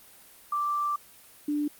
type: tone pair in turn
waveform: sine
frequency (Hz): 1174 / 294.9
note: D6 / D4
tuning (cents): -1 / +7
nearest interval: 2 octaves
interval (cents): 2392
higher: first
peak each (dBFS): -25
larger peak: neither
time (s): 0.52-0.96 / 1.48-1.68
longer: first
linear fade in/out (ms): 5
effects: white hiss -53 dBFS RMS until 1.79 s + Opus 32 kbps